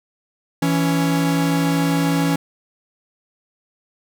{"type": "tone pair together", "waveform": "45% pulse", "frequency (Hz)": [165.7, 278.7], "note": ["E3", "C#4"], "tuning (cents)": [9, 9], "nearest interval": "major sixth", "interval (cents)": 900, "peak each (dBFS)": -19, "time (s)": [0.62, 2.36], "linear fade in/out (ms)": 5, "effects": []}